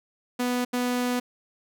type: tone bursts at uneven times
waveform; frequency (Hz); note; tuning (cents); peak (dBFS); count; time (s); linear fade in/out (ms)
sawtooth; 246.9; B3; 0; -20; 2; 0.39-0.65 / 0.73-1.2; 10
effects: none